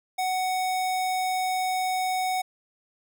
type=tone; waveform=square; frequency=744 Hz; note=F#5; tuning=9 cents sharp; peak=-25 dBFS; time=0.18-2.42 s; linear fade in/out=10 ms; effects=none